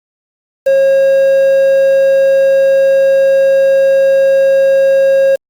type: tone with quantisation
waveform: triangle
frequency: 542 Hz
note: C#5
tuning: 39 cents flat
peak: -4 dBFS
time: 0.66-5.36 s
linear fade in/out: 10 ms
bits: 5
effects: Opus 48 kbps